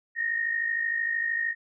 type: tone pair together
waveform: sine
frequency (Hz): 1811.6 / 1864.7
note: A#6 / A#6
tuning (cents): -50 / 0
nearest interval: minor second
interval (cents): 50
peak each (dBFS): -32 / -26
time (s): 0.15-1.55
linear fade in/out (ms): 50
effects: none